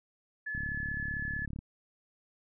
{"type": "tone", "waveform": "sine", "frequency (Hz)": 1719, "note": "A6", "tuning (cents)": -41, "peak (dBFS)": -34, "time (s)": [0.46, 1.46], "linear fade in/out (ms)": 10}
{"type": "click train", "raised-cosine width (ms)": 5, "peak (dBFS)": -28, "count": 38, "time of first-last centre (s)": [0.55, 1.589], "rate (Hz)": 35.6}
{"effects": []}